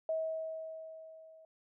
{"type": "tone with level ramp", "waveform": "sine", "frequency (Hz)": 641, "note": "E5", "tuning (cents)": -49, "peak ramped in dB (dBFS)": [-30, -55], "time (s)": [0.09, 1.45], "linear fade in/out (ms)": 2, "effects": []}